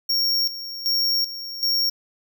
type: tone with tremolo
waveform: square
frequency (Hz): 5530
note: F8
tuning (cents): -18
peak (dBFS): -19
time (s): 0.09-1.9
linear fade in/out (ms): 10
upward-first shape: square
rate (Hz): 1.3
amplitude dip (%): 75
effects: none